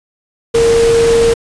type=tone in noise; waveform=sine; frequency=462.6 Hz; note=A#4; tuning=13 cents flat; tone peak=-7 dBFS; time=0.54-1.34 s; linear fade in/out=10 ms; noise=pink; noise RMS=-19 dBFS; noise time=0.54-1.34 s; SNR=+9 dB; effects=resampled to 22050 Hz